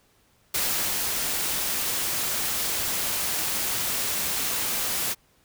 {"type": "noise with ADSR envelope", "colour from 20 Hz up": "white", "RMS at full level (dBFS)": -25, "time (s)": [0.54, 5.15], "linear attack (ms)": 7, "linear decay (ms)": 410, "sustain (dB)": -2, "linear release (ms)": 33, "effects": ["pink hiss -63 dBFS RMS until 5.44 s"]}